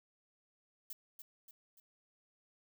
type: noise with echo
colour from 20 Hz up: violet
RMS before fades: -45 dBFS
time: 0.9-0.93 s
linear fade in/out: 2 ms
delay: 290 ms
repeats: 3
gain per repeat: -6 dB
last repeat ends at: 1.8 s
effects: none